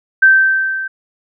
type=tone with level ramp; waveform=sine; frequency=1555 Hz; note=G6; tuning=14 cents flat; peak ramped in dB=-3 to -20 dBFS; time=0.22-0.88 s; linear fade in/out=10 ms; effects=none